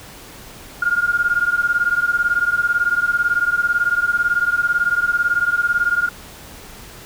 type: beating tone pair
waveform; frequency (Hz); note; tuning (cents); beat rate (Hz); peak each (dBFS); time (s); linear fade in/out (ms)
sine; 1409 / 1427; F6 / F6; +15 / +37; 18; -18; 0.82-6.09; 5
effects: pink hiss -39 dBFS RMS until 7.05 s